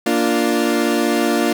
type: chord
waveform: 30% pulse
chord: Bb major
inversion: none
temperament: equal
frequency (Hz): 233.1 / 293.7 / 349.2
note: Bb3 / D4 / F4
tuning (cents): 0 / 0 / 0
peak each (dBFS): -17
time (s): 0.06-1.53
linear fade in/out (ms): 5
effects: none